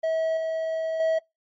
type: tone with level steps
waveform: triangle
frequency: 645 Hz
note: E5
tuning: 38 cents flat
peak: -20 / -23 / -18 dBFS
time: 0.03-1.19 s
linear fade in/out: 10 ms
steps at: 0.37 / 1 s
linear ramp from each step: 2 ms
effects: noise-tail reverb RT60 0.2 s tail -25 dB re dry + MP3 32 kbps